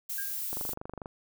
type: noise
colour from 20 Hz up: violet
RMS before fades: -35 dBFS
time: 0.09-0.74 s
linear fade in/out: 10 ms
type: tone with exponential decay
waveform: sine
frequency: 1606 Hz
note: G6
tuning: 41 cents sharp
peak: -33 dBFS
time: 0.18-0.41 s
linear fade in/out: 5 ms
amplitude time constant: 48 ms
type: click train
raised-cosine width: 1 ms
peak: -25 dBFS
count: 14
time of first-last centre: 0.53-1.058 s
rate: 24.6 Hz
effects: none